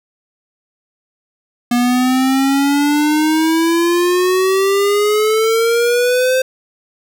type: exponential sweep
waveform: square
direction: up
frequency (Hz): 240 to 522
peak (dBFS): -12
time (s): 1.71-6.42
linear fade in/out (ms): 5
effects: none